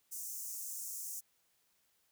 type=high-pass noise; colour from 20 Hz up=pink; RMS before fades=-43 dBFS; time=0.11-1.21 s; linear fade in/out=20 ms; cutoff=6100 Hz; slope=48 dB/octave; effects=white hiss -75 dBFS RMS until 2.11 s